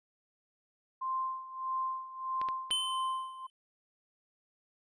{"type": "tone with tremolo", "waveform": "sine", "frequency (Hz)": 1046.5, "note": "C6", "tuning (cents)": 0, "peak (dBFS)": -30, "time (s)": [1.01, 3.47], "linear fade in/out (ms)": 10, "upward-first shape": "sine", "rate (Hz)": 1.6, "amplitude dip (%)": 80}
{"type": "clicks", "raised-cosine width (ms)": 0.3, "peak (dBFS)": -25, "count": 3, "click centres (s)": [2.415, 2.487, 2.706]}
{"type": "tone with exponential decay", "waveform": "square", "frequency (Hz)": 3061, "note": "G7", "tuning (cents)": -42, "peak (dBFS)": -27, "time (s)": [2.71, 3.5], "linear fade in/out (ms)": 0, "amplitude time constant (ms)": 170}
{"effects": ["resampled to 22050 Hz"]}